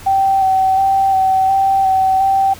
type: tone with vibrato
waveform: sine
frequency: 770 Hz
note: G5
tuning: 31 cents flat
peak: -10 dBFS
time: 0.06-2.54 s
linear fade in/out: 10 ms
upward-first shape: square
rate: 1.4 Hz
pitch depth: 17 cents each way
effects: added 89 Hz sine -38 dBFS peak until 2.59 s + pink hiss -37 dBFS RMS until 2.59 s